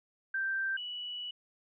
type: tone pair in turn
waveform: sine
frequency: 1568 / 2947 Hz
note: G6 / F#7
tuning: 0 / -8 cents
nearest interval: major seventh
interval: 1092 cents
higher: second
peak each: -30 / -37 dBFS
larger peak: first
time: 0.34-0.77 / 0.77-1.31 s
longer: second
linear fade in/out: 5 ms
effects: none